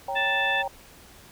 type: chord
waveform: sine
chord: G diminished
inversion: second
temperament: equal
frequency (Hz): 554.4 / 784 / 932.3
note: Db5 / G5 / Bb5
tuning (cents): 0 / 0 / 0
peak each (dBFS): -33 / -29 / -34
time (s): 0.08-0.68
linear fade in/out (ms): 5
type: harmonic tone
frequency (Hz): 880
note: A5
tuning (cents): 0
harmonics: 2 / 3 / 4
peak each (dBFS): -25 / -28 / -31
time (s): 0.15-0.63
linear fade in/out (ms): 20
effects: pink hiss -50 dBFS RMS until 1.31 s